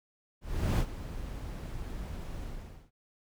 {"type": "noise with ADSR envelope", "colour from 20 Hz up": "brown", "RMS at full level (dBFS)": -25, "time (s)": [0.41, 2.91], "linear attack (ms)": 380, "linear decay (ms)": 63, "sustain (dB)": -14, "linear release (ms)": 480, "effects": []}